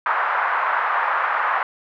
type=band-pass noise; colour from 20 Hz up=pink; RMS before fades=-21 dBFS; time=0.06-1.63 s; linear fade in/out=2 ms; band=880 to 1600 Hz; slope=24 dB/octave; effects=none